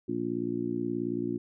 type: harmonic tone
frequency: 58.6 Hz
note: A#1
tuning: 10 cents sharp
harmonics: 2 / 3 / 4 / 5 / 6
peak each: -41 / -41 / -35 / -33 / -33 dBFS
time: 0.08-1.38 s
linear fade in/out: 10 ms
effects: none